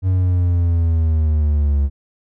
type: linear sweep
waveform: triangle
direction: down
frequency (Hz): 94.1 to 69.3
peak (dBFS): -11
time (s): 0.02-1.9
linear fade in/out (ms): 50
effects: none